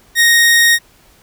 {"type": "tone", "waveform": "sawtooth", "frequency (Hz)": 1864.7, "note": "A#6", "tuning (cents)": 0, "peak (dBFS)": -4, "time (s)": [0.15, 0.79], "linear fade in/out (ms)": 50, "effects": ["pink hiss -49 dBFS RMS until 1.22 s"]}